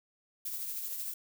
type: noise with tremolo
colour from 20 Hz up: violet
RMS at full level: -36 dBFS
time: 0.45-1.14 s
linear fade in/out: 5 ms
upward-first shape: triangle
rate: 13 Hz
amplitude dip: 45%
effects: none